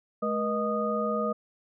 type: tone cluster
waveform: sine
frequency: 214.4 / 481.4 / 621 / 1236 Hz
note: A3 / B4 / D#5 / D#6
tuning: -45 / -44 / -3 / -12 cents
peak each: -31 dBFS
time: 0.22-1.33 s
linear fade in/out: 10 ms
effects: none